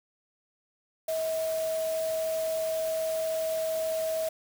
sine tone in noise, 642 Hz, E5, 46 cents flat, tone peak -27 dBFS, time 1.08-4.29 s, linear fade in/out 5 ms, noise white, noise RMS -41 dBFS, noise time 1.08-4.29 s, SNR +11 dB, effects none

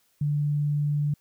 sine tone, 146.83 Hz, D3, in tune, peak -22 dBFS, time 0.21-1.14 s, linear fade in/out 5 ms, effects white hiss -67 dBFS RMS until 1.2 s

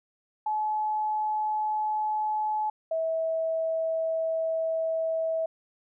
sine tone pair in turn, 856 / 648.7 Hz, A5 / E5, -48 / -28 cents, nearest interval perfect fourth, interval 480 cents, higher first, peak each -25 dBFS, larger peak neither, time 0.46-2.7 / 2.91-5.46 s, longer second, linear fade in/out 5 ms, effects none

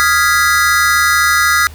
square chord, F half-diminished seventh, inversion third, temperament equal, 1244.5 / 1396.9 / 1661.2 / 1975.5 Hz, Eb6 / F6 / Ab6 / Cb7, 0 / 0 / 0 / 0 cents, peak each -16 dBFS, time 0-1.67 s, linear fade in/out 0 ms, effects added 76 Hz sine -31 dBFS peak until 1.74 s + pink hiss -40 dBFS RMS until 1.74 s

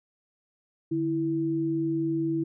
sine tone pair together, 148.4 / 328 Hz, D3 / E4, +18 / -9 cents, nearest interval octave + major second, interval 1373 cents, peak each -32 / -25 dBFS, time 0.91-2.44 s, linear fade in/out 10 ms, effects none

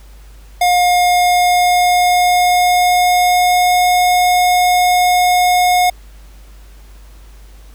square tone with pitch glide, 714 to 721.5 Hz, F5 to F#5, +38 to -44 cents, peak -10 dBFS, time 0.61-5.9 s, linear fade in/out 5 ms, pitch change +18 cents, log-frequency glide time 0.99-3.79 s, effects added 50 Hz sine -36 dBFS peak until 7.74 s + pink hiss -48 dBFS RMS until 7.74 s

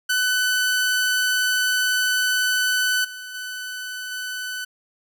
sawtooth tone with level steps, 1502 Hz, F#6, 26 cents sharp, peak -15 / -30 / -26 / -24 dBFS, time 0.09-4.65 s, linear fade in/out 10 ms, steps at 3.04 / 3.34 / 4.11 s, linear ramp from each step 10 ms, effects none

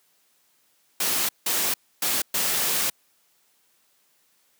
white noise bursts at uneven times, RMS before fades -24 dBFS, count 4, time 1-1.29 / 1.46-1.74 / 2.02-2.22 / 2.34-2.9 s, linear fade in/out 5 ms, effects white hiss -65 dBFS RMS until 4.59 s + high-pass 150 Hz 12 dB/octave

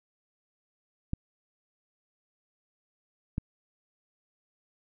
clicks, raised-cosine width 5 ms, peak -17 / -17 dBFS, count 2, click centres 1.134 / 3.381 s, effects none

